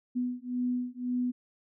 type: beating tone pair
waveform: sine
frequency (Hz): 246.9 / 248.8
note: B3 / B3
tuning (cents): 0 / +13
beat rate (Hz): 1.9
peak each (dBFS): -32 / -32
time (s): 0.15-1.32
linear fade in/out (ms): 20
effects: none